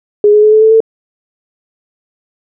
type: tone with pitch steps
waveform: sine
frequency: 415.3 / 421.3 / 427.5 / 433.7 / 440 / 446.4 Hz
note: G#4 / G#4 / A4 / A4 / A4 / A4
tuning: 0 / +25 / -50 / -25 / 0 / +25 cents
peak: -3 dBFS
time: 0.24-0.804 s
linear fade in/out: 2 ms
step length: 94 ms
effects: none